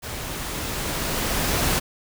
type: noise with level ramp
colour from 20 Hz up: pink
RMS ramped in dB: -33 to -21 dBFS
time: 0.02-1.8 s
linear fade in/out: 20 ms
effects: none